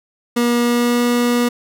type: tone with pitch glide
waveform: 30% pulse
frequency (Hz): 239.2 to 241.4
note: A#3 to B3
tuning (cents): +45 to -39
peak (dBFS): -11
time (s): 0.36-1.49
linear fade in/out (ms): 10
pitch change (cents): +16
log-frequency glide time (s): 0.6-1.03
effects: none